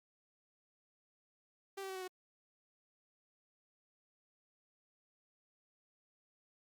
sawtooth tone with pitch steps, 391.6 / 385.5 / 379.6 / 373.7 / 367.9 Hz, G4 / G4 / F#4 / F#4 / F#4, -2 / -29 / +44 / +17 / -10 cents, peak -38 dBFS, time 1.77-2.08 s, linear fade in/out 10 ms, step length 62 ms, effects Opus 48 kbps

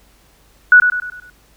sine tone with echo, 1472 Hz, F#6, 9 cents flat, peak -3 dBFS, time 0.72-0.8 s, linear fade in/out 2 ms, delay 100 ms, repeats 5, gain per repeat -7 dB, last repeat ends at 1.3 s, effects added 50 Hz sine -53 dBFS peak until 1.56 s + pink hiss -53 dBFS RMS until 1.56 s

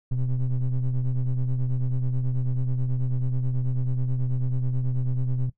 triangle ring-modulated tone, 65.41 Hz, C2, in tune, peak -16 dBFS, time 0.11-5.5 s, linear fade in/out 10 ms, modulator 60.8 Hz, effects noise-tail reverb RT60 0.1 s tail -17 dB re dry

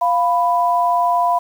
sine tone pair together, 698.5 / 991.3 Hz, F5 / B5, 0 / +6 cents, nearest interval tritone, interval 606 cents, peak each -16 dBFS, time 0.01-1.39 s, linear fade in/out 10 ms, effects 7-bit

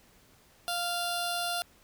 10% pulse tone with notch filter, 697 Hz, F5, 4 cents flat, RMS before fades -32 dBFS, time 0.68-1.62 s, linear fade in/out 0 ms, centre 2100 Hz, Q 1.3, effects pink hiss -61 dBFS RMS until 1.83 s

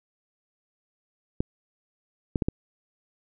clicks, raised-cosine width 3 ms, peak -11 dBFS, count 4, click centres 1.405 / 2.358 / 2.422 / 2.485 s, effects none

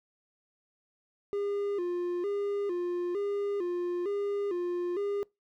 triangle tone with vibrato, 377.8 Hz, F#4, 36 cents sharp, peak -27 dBFS, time 1.33-5.23 s, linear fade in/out 0 ms, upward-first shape square, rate 1.1 Hz, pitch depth 120 cents each way, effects noise-tail reverb RT60 0.2 s tail -24 dB re dry

